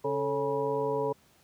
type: harmonic tone with a mistuned harmonic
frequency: 138.59 Hz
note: C#3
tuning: in tune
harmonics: 1 / 2 / 3 / 4 / 6 / 7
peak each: -39 / -39 / -29 / -34 / -41 / -34 dBFS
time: 0.04-1.13 s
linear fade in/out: 10 ms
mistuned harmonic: 3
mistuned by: +85 cents
effects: pink hiss -63 dBFS RMS until 1.43 s + high-pass 60 Hz 12 dB/octave